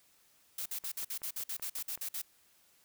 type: noise bursts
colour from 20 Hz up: blue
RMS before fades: -38 dBFS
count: 13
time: 0.58-2.218 s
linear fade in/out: 5 ms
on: 78 ms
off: 52 ms
type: click train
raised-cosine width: 0.5 ms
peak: -37 dBFS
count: 8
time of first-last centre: 0.65-1.976 s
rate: 5.28 Hz
effects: white hiss -67 dBFS RMS until 2.84 s